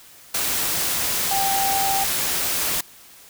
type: tone in noise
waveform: sine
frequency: 784 Hz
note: G5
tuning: in tune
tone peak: -21 dBFS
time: 1.31-2.04 s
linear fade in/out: 5 ms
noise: white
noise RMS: -23 dBFS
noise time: 0.34-2.81 s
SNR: -1 dB
effects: white hiss -47 dBFS RMS until 3.29 s